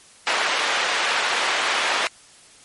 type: band-pass noise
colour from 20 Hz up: white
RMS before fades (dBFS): -22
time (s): 0.27-2.07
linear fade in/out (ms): 0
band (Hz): 590 to 2500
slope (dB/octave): 12
effects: white hiss -49 dBFS RMS until 2.64 s + MP3 48 kbps